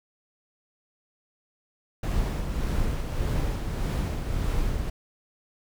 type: noise with tremolo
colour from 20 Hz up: brown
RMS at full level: -25 dBFS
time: 2.03-4.9 s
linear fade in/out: 5 ms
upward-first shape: triangle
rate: 1.7 Hz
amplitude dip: 45%
effects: none